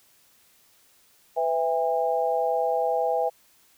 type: tone cluster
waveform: sine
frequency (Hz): 501 / 659 / 809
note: B4 / E5 / G#5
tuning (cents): +25 / -1 / -46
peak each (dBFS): -26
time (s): 1.36-3.3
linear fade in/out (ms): 20
effects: white hiss -60 dBFS RMS until 3.77 s